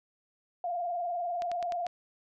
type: tone with vibrato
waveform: sine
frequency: 698.5 Hz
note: F5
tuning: in tune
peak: -30 dBFS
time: 0.64-1.87 s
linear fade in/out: 2 ms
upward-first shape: triangle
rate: 20 Hz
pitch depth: 81 cents each way
type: clicks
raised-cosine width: 0.2 ms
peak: -24 dBFS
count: 5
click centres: 1.421 / 1.516 / 1.627 / 1.722 / 1.866 s
effects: none